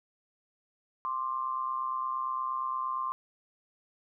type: tone pair together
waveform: sine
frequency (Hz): 1050.4 / 1179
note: C6 / D6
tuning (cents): +6 / +6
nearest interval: major second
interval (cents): 200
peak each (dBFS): -31 / -36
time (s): 1.05-3.12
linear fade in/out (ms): 0
effects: none